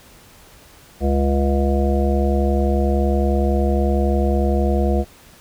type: harmonic tone with a mistuned harmonic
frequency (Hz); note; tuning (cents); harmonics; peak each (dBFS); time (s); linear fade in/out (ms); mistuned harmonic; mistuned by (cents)
69.4; C#2; +3; 1 / 3 / 5 / 7 / 9 / 10; -17 / -22 / -24 / -25 / -27 / -27; 1-5.05; 50; 10; +53
effects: pink hiss -47 dBFS RMS until 5.4 s